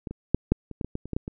clicks, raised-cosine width 3 ms, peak -20 / -22 / -6 / -6 / -24 / -16 / -19 / -17 / -25 / -17 / -13 / -20 dBFS, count 12, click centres 0.072 / 0.11 / 0.346 / 0.52 / 0.713 / 0.812 / 0.846 / 0.954 / 1.056 / 1.133 / 1.165 / 1.279 s, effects none

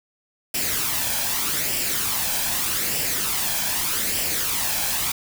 white noise with flanger, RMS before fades -24 dBFS, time 0.54-5.12 s, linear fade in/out 5 ms, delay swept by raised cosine 0.38 to 1.25 ms, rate 0.82 Hz, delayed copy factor +0.5, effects none

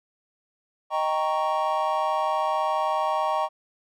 triangle chord, Eb dominant seventh, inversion none, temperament equal, 622.3 / 784 / 932.3 / 1108.7 Hz, Eb5 / G5 / Bb5 / Db6, 0 / 0 / 0 / 0 cents, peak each -26 dBFS, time 0.9-3.49 s, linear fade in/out 50 ms, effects none

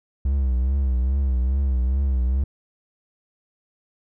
triangle tone with vibrato, 65.41 Hz, C2, in tune, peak -16 dBFS, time 0.25-2.44 s, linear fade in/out 5 ms, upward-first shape triangle, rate 2.4 Hz, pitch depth 120 cents each way, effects none

